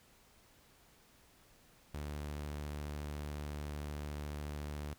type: tone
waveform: sawtooth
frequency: 73.8 Hz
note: D2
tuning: 9 cents sharp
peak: -36 dBFS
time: 1.94-4.94 s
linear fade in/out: 5 ms
effects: pink hiss -65 dBFS RMS until 4.98 s